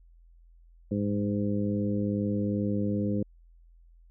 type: harmonic tone with a mistuned harmonic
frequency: 102.4 Hz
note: G#2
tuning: 24 cents flat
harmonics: 1 / 2 / 3 / 4 / 5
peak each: -32 / -28 / -33 / -38 / -36 dBFS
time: 0.91-3.23 s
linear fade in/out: 5 ms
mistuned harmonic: 1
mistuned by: +28 cents
effects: added 42 Hz sine -53 dBFS peak until 4.1 s